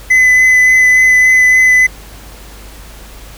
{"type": "tone with vibrato", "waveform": "triangle", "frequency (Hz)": 2016, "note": "B6", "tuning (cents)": 35, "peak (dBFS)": -3, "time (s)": [0.1, 1.87], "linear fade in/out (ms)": 10, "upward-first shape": "sine", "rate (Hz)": 3.5, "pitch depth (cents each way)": 11, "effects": ["added 50 Hz sine -33 dBFS peak until 3.37 s", "pink hiss -36 dBFS RMS until 3.37 s"]}